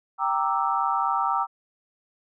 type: chord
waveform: sine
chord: E half-diminished seventh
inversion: first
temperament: equal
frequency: 784 / 932.3 / 1174.7 / 1318.5 Hz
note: G5 / Bb5 / D6 / E6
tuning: 0 / 0 / 0 / 0 cents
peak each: -27 dBFS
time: 0.18-1.47 s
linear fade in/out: 50 ms
effects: none